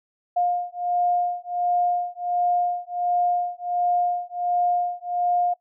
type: beating tone pair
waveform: sine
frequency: 708 / 709.4 Hz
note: F5 / F5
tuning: +23 / +27 cents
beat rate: 1.4 Hz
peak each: -24 dBFS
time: 0.36-5.54 s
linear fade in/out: 10 ms
effects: noise-tail reverb RT60 0.1 s tail -19 dB re dry